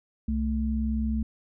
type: tone pair together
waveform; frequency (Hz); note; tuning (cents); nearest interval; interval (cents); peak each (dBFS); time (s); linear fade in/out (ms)
sine; 65.41 / 220.3; C2 / A3; 0 / +2; octave + major sixth; 2102; -27; 0.28-1.23; 5
effects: none